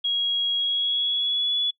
sine tone with pitch glide, 3300 to 3412 Hz, G#7 to G#7, -12 to +46 cents, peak -21 dBFS, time 0.04-1.71 s, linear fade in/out 10 ms, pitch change +58 cents, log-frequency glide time 0.58-1.55 s, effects noise-tail reverb RT60 0.1 s tail -26 dB re dry

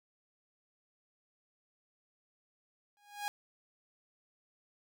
sawtooth tone with exponential growth, 822 Hz, G#5, 18 cents flat, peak -28 dBFS, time 2.97-3.28 s, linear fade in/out 0 ms, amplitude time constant 67 ms, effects none

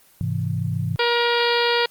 sine chord, Ab augmented, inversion none, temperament equal, 103.83 / 130.81 / 164.81 Hz, Ab2 / C3 / E3, 0 / 0 / 0 cents, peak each -25 / -26 / -26 dBFS, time 0.21-0.96 s, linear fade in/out 0 ms
harmonic tone, 474.9 Hz, A#4, 32 cents sharp, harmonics 1 / 2 / 3 / 4 / 5 / 6 / 7 / 8 / 9 / 10, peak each -21 / -24 / -26 / -27 / -28 / -29 / -29 / -30 / -31 / -31 dBFS, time 0.99-1.86 s, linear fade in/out 5 ms
effects white hiss -54 dBFS RMS until 1.9 s + Opus 24 kbps

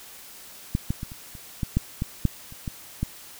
clicks, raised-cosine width 5 ms, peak -10 / -12 / -19 / -27 / -29 / -13 / -8 / -13 / -7 / -30 / -17 / -12 dBFS, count 12, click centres 0.751 / 0.905 / 1.031 / 1.119 / 1.352 / 1.632 / 1.77 / 2.021 / 2.253 / 2.524 / 2.678 / 3.03 s, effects white hiss -45 dBFS RMS until 3.39 s

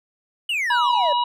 triangle exponential sweep, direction down, 3007 to 558 Hz, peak -19 dBFS, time 0.49-1.13 s, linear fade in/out 5 ms
harmonic tone, 967 Hz, B5, 37 cents flat, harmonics 1 / 3 / 4, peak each -18 / -28 / -30 dBFS, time 0.7-1.24 s, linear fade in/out 5 ms
effects none

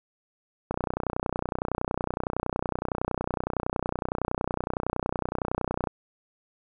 click train, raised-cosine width 1 ms, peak -13 dBFS, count 160, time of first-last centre 0.71-5.872 s, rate 30.8 Hz, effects none

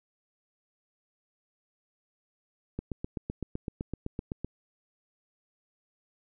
click train, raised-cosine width 3 ms, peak -20 dBFS, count 14, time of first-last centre 2.79-4.446 s, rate 7.85 Hz, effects none

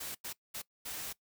white noise bursts at uneven times, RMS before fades -41 dBFS, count 4, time 0-0.15 / 0.24-0.33 / 0.54-0.62 / 0.85-1.13 s, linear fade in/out 10 ms, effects noise-tail reverb RT60 0.1 s tail -20 dB re dry

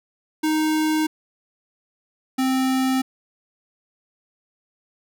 square tone pair in turn, 311.1 / 261.6 Hz, D#4 / C4, 0 / 0 cents, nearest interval minor third, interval 300 cents, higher first, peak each -19 dBFS, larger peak neither, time 0.43-1.07 / 2.38-3.02 s, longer neither, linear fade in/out 10 ms, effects none

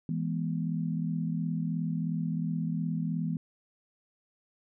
sine chord, E major, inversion none, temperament equal with one note detuned, 164.81 / 207.7 / 244.1 Hz, E3 / G#3 / B3, 0 / 0 / -20 cents, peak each -30 / -36 / -35 dBFS, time 0.09-3.37 s, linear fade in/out 2 ms, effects none

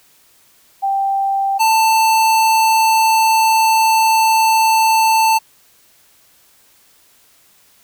sine / square tone pair in turn, 785 / 888.1 Hz, G5 / A5, +2 / +16 cents, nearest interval major second, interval 214 cents, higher second, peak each -14 / -11 dBFS, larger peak second, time 0.82-1.59 / 1.59-5.39 s, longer second, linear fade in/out 20 ms, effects white hiss -52 dBFS RMS until 7.83 s

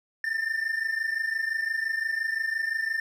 triangle tone pair together, 1776.2 / 1802 Hz, A6 / A6, +16 / +41 cents, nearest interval unison, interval 25 cents, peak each -29 / -26 dBFS, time 0.24-3 s, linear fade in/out 2 ms, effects none

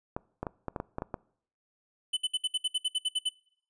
clicks, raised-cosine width 1 ms, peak -19 dBFS, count 9, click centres 0.165 / 0.43 / 0.468 / 0.683 / 0.762 / 0.801 / 0.984 / 1.021 / 1.142 s
square tone bursts, 3015 Hz, F#7, 32 cents sharp, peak -26 dBFS, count 12, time 2.13-3.293 s, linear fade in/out 10 ms, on 41 ms, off 61 ms
effects noise-tail reverb RT60 0.6 s tail -23 dB re dry + resampled to 22050 Hz

